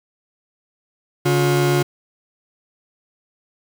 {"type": "tone pair together", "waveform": "40% pulse", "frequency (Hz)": [141.6, 356.8], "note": ["C#3", "F4"], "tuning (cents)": [37, 37], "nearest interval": "octave + major third", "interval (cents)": 1600, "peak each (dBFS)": -17, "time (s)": [1.25, 1.83], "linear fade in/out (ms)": 10, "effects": ["7-bit"]}